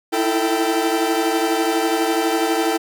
40% pulse tone cluster, 324 / 336.1 / 444.8 / 781 Hz, E4 / E4 / A4 / G5, -30 / +34 / +19 / -7 cents, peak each -22 dBFS, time 0.12-2.78 s, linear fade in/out 20 ms, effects none

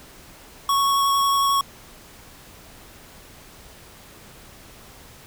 square tone with vibrato, 1108.7 Hz, C#6, in tune, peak -18 dBFS, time 0.69-1.61 s, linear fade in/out 2 ms, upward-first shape sine, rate 11 Hz, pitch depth 10 cents each way, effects pink hiss -46 dBFS RMS until 5.26 s

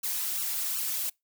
blue noise with flanger, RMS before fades -31 dBFS, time 0.03-1.1 s, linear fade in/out 10 ms, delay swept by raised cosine 0.7 to 4 ms, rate 2.7 Hz, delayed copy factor +1, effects noise-tail reverb RT60 0.2 s tail -26 dB re dry

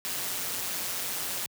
white noise with amplitude modulation, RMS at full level -30 dBFS, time 0.05-1.46 s, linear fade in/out 0 ms, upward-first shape sine, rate 181 Hz, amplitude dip 60%, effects high-pass 80 Hz 12 dB/octave

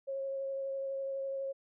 sine tone with vibrato, 543 Hz, C#5, 36 cents flat, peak -34 dBFS, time 0.07-1.53 s, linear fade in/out 20 ms, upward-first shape sine, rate 12 Hz, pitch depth 12 cents each way, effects none

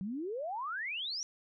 sine exponential sweep, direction up, 180.3 to 5920 Hz, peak -35 dBFS, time 0.01-1.23 s, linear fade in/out 0 ms, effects none

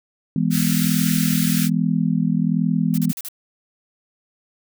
sine chord, E major, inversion none, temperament just, 164.81 / 206 / 247.2 Hz, E3 / G#3 / B3, 0 / -14 / +2 cents, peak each -20 / -21 / -22 dBFS, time 0.36-3.12 s, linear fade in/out 2 ms
white band-stop noise, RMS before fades -26 dBFS, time 0.5-1.7 s, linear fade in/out 50 ms, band 120 to 1300 Hz, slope 96 dB/octave
blue noise bursts, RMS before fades -31 dBFS, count 5, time 2.94-3.285 s, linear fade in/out 0 ms, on 37 ms, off 40 ms
effects none

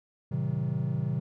triangle chord, A diminished seventh, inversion none, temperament just, 110 / 132 / 158.4 / 190.08 Hz, A2 / C3 / Eb3 / Gb3, 0 / +16 / +31 / +47 cents, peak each -34 / -28 / -30 / -34 dBFS, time 0.31-1.2 s, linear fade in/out 10 ms, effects none

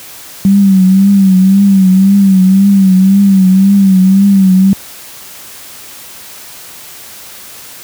sine tone with vibrato, 192.9 Hz, G3, 28 cents flat, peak -3 dBFS, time 0.45-4.73 s, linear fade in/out 0 ms, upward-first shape triangle, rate 1.9 Hz, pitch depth 75 cents each way, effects white hiss -31 dBFS RMS until 7.83 s + high-pass 60 Hz 12 dB/octave

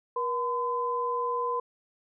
sine tone pair together, 479.7 / 1017 Hz, A#4 / C6, +50 / -50 cents, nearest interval octave + minor second, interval 1300 cents, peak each -31 / -28 dBFS, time 0.16-1.6 s, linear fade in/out 5 ms, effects none

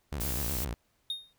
sawtooth tone with vibrato, 64.6 Hz, C2, 21 cents flat, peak -29 dBFS, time 0.12-0.74 s, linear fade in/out 0 ms, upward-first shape sine, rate 8.1 Hz, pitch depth 280 cents each way
blue noise, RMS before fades -35 dBFS, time 0.2-0.65 s, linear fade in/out 10 ms
triangle tone with exponential decay, 3699 Hz, A#7, 14 cents flat, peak -27 dBFS, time 1.1-1.33 s, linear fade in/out 2 ms, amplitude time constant 49 ms
effects pink hiss -72 dBFS RMS until 1.38 s

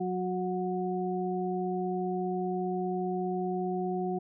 harmonic tone, 183 Hz, F#3, 19 cents flat, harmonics 1 / 2 / 4, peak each -33 / -32 / -35 dBFS, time 0-4.19 s, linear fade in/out 10 ms, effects none

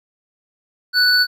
triangle tone pair together, 1484 / 4468 Hz, F#6 / C#8, +5 / +13 cents, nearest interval octave + perfect fifth, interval 1908 cents, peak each -13 dBFS, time 0.93-1.27 s, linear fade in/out 50 ms, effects none

